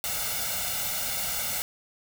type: noise with comb filter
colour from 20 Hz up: white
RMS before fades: -30 dBFS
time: 0.04-1.62 s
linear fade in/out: 0 ms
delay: 1.4 ms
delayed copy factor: +0.85
effects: none